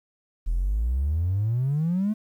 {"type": "exponential sweep", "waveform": "triangle", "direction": "up", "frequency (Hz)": [38.88, 220], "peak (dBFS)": -18, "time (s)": [0.46, 2.14], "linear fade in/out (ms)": 20, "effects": ["tanh soft clip ceiling -18 dBFS", "10-bit"]}